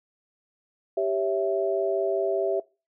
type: chord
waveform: sine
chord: C# diminished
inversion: second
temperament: equal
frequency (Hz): 392 / 554.4 / 659.3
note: G4 / C#5 / E5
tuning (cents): 0 / 0 / 0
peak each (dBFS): -26 / -30 / -25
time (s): 0.97-2.6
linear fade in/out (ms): 5
effects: noise-tail reverb RT60 0.3 s tail -22 dB re dry